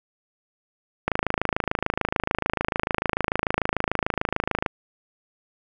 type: click train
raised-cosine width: 0.5 ms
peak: -6 dBFS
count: 97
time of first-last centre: 1.08-4.662 s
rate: 26.8 Hz
effects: none